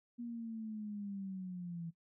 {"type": "linear sweep", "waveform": "sine", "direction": "down", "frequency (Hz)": [240, 164.81], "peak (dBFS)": -40, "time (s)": [0.18, 1.91], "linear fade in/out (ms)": 20, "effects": ["noise-tail reverb RT60 0.1 s tail -18 dB re dry"]}